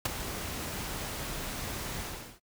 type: noise with ADSR envelope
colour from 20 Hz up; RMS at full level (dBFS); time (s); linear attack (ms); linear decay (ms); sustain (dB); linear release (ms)
pink; -25; 0.05-2.4; 6; 14; -12; 400
effects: noise-tail reverb RT60 0.1 s tail -26 dB re dry